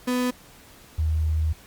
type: tone pair in turn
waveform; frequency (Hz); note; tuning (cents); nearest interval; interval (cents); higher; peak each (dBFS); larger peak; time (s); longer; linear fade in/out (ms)
35% pulse / sine; 249.4 / 78.56; B3 / D#2; +17 / +17; octave + minor sixth; 2000; first; -20; neither; 0.07-0.31 / 0.98-1.53; second; 10
effects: pink hiss -50 dBFS RMS until 1.66 s + Opus 48 kbps